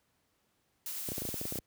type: noise with tremolo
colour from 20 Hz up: blue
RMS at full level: -38 dBFS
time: 0.86-1.59 s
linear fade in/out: 2 ms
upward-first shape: triangle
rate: 10 Hz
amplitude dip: 25%
type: clicks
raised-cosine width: 2 ms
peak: -25 dBFS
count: 12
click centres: 1.088 / 1.119 / 1.181 / 1.22 / 1.252 / 1.289 / 1.342 / 1.414 / 1.454 / 1.524 / 1.557 / 1.587 s
effects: pink hiss -75 dBFS RMS until 1.66 s + high-pass 60 Hz 12 dB/octave